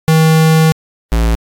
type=tone pair in turn; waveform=square; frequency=159.4 / 56.36 Hz; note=D#3 / A1; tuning=+42 / +42 cents; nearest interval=octave + tritone; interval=1800 cents; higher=first; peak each=-7 / -10 dBFS; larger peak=first; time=0.08-0.72 / 1.12-1.35 s; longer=first; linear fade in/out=0 ms; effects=AAC 64 kbps